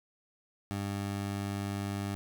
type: tone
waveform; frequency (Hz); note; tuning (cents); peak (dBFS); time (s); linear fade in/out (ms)
20% pulse; 100; G2; +35; -28; 0.71-2.15; 0
effects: none